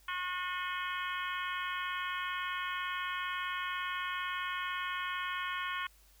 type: harmonic tone with a mistuned harmonic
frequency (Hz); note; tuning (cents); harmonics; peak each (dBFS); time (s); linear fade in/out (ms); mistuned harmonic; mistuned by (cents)
362.1; F#4; -37; 3 / 4 / 5 / 6 / 7 / 8 / 9; -38 / -40 / -42 / -44 / -45 / -46 / -47; 0.08-5.87; 5; 8; +55
effects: added 50 Hz sine -62 dBFS peak until 6.2 s + white hiss -65 dBFS RMS until 6.2 s